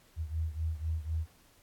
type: beating tone pair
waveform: sine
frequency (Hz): 78.7 / 82.7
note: D#2 / E2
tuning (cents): +20 / +6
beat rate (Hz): 4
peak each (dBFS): -33 / -36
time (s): 0.16-1.27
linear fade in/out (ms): 50
effects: pink hiss -63 dBFS RMS until 1.62 s + AAC 64 kbps